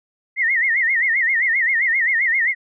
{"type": "tone with vibrato", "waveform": "sine", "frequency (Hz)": 1975.5, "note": "B6", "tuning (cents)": 0, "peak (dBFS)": -15, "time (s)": [0.36, 2.55], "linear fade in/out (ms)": 50, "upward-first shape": "sine", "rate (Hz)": 7.6, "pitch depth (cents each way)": 160, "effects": []}